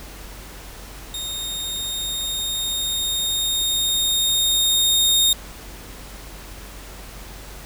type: tone with level ramp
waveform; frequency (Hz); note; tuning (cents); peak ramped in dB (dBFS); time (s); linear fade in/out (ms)
sawtooth; 3694; A#7; -16; -24 to -11; 1.14-5.33; 2
effects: added 48 Hz sine -39 dBFS peak until 7.65 s + pink hiss -40 dBFS RMS until 7.65 s